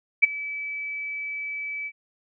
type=tone with ADSR envelope; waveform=sine; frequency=2300 Hz; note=D7; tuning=37 cents flat; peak=-9 dBFS; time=0.22-1.92 s; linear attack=18 ms; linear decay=16 ms; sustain=-20 dB; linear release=57 ms; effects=none